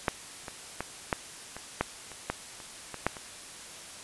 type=clicks; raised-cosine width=0.5 ms; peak=-9 / -22 / -16 / -10 / -24 / -10 / -29 / -13 / -30 / -22 / -9 / -26 dBFS; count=12; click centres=0.082 / 0.482 / 0.806 / 1.128 / 1.566 / 1.81 / 2.117 / 2.3 / 2.602 / 2.943 / 3.066 / 3.168 s; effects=white hiss -45 dBFS RMS until 4.03 s + resampled to 24000 Hz